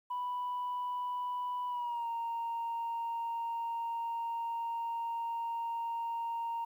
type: tone with pitch glide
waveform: sine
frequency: 988 to 927.2 Hz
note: B5 to A#5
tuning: 0 to -10 cents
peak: -32 dBFS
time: 0.1-6.65 s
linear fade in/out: 10 ms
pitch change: -110 cents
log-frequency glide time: 1.68-2.08 s
effects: tanh soft clip ceiling -31 dBFS + 11-bit